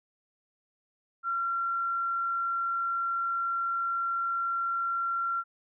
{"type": "tone", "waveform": "sine", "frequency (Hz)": 1369, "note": "F6", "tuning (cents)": -35, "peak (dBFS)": -27, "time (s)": [1.23, 5.44], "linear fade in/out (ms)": 50, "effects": []}